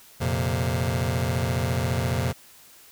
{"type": "chord", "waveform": "sawtooth", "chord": "F suspended fourth", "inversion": "none", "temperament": "just", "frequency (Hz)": [87.31, 116.41, 130.96], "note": ["F2", "Bb2", "C3"], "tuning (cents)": [0, -2, 2], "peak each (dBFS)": -23, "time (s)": [0.2, 2.33], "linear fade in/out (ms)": 20, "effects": ["white hiss -51 dBFS RMS until 2.91 s"]}